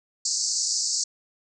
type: band-pass noise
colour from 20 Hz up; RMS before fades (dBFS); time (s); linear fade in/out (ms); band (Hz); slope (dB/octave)
white; -26; 0.25-1.04; 5; 4400 to 7800; 96
effects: none